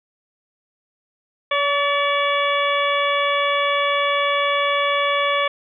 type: harmonic tone with a mistuned harmonic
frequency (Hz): 569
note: C#5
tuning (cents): +45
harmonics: 1 / 2 / 3 / 4 / 5 / 6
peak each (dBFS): -22 / -21 / -27 / -24 / -31 / -27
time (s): 1.51-5.48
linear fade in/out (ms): 5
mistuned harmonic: 3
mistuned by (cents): +37
effects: none